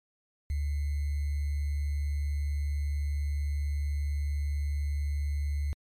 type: tone with sample-and-hold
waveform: sine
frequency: 72.2 Hz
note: D2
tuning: 29 cents flat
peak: -27 dBFS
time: 0.5-5.73 s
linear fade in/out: 0 ms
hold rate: 2100 Hz
effects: MP3 64 kbps